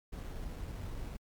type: noise with sample-and-hold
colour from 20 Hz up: brown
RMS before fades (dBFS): -41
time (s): 0.12-1.17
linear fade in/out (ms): 10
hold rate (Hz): 4900
effects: MP3 96 kbps